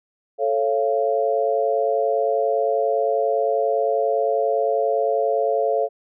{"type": "chord", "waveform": "sine", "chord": "A augmented", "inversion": "none", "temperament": "just", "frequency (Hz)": [440, 550, 687.5], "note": ["A4", "C#5", "E#5"], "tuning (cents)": [0, -14, -27], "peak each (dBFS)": -22, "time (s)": [0.38, 5.89], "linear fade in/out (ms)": 50, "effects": []}